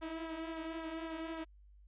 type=tone with flanger; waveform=sawtooth; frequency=324.3 Hz; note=E4; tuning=28 cents flat; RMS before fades=-42 dBFS; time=0.01-1.45 s; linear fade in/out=20 ms; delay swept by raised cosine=0.31 to 4.31 ms; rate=3.7 Hz; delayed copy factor=-0.5; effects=added 50 Hz sine -57 dBFS peak until 1.87 s + resampled to 8000 Hz